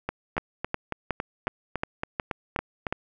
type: two click trains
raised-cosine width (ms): 0.5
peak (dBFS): -13 / -11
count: 11 / 8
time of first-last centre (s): 0.09-2.868 / 0.38-2.925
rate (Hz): 3.6 / 2.75
effects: none